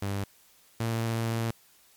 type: tone pair in turn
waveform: sawtooth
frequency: 99.6 / 114.33 Hz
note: G2 / A#2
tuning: +28 / -33 cents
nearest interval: major second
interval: 239 cents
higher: second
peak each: -25 / -23 dBFS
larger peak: second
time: 0.02-0.24 / 0.8-1.51 s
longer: second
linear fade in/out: 5 ms
effects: white hiss -60 dBFS RMS until 1.96 s + MP3 96 kbps